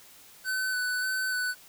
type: tone with vibrato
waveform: square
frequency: 1507 Hz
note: F#6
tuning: 31 cents sharp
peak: -28 dBFS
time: 0.44-1.55 s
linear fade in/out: 50 ms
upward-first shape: square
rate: 1.7 Hz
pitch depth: 15 cents each way
effects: white hiss -53 dBFS RMS until 1.68 s